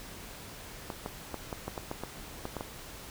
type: clicks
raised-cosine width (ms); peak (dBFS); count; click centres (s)
1; -21; 11; 0.902 / 1.061 / 1.343 / 1.528 / 1.68 / 1.778 / 1.914 / 2.036 / 2.454 / 2.567 / 2.609
effects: pink hiss -46 dBFS RMS until 3.1 s